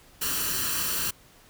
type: noise with comb filter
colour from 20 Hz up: white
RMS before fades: -28 dBFS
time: 0.21-1.11 s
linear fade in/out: 10 ms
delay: 0.69 ms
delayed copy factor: +0.65
effects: pink hiss -55 dBFS RMS until 1.49 s